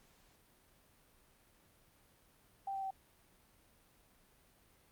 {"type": "tone with pitch steps", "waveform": "sine", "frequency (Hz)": [784, 777.2, 770.5], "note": ["G5", "G5", "G5"], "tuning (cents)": [0, -15, -30], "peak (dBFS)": -37, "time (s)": [2.67, 2.907], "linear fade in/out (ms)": 5, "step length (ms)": 79, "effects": ["pink hiss -68 dBFS RMS until 4.91 s", "Opus 48 kbps"]}